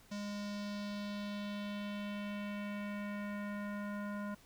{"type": "tone with low-pass filter sweep", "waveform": "square", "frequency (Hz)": 205, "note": "G#3", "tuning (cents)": -22, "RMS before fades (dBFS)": -41, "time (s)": [0.11, 4.35], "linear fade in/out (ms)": 10, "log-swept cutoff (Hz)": [5900, 1400], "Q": 2.1, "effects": ["pink hiss -63 dBFS RMS until 4.45 s"]}